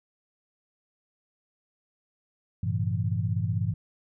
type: tone cluster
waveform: sine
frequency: 99 / 115 / 139.4 / 167.9 Hz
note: G2 / A#2 / C#3 / E3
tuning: +18 / -23 / +10 / +32 cents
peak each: -28 / -29 / -35 / -32 dBFS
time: 2.63-3.74 s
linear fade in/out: 5 ms
effects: none